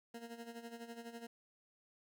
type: tone with tremolo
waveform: 20% pulse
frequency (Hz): 233.1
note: A#3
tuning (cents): 0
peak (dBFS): -40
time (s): 0.14-1.27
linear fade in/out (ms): 5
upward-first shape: sine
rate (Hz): 12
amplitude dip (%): 70
effects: none